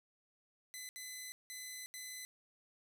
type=tone bursts at uneven times; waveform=10% pulse; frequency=2017 Hz; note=B6; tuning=36 cents sharp; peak=-36 dBFS; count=4; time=0.74-0.89 / 0.96-1.32 / 1.5-1.86 / 1.94-2.25 s; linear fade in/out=0 ms; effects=none